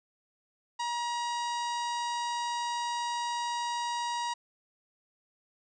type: harmonic tone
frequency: 953 Hz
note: A#5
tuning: 38 cents sharp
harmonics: 1 / 2 / 3 / 4 / 5 / 6 / 7 / 8 / 9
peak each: -31 / -42 / -44 / -43 / -45 / -47 / -51 / -52 / -54 dBFS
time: 0.79-4.34 s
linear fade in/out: 10 ms
effects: none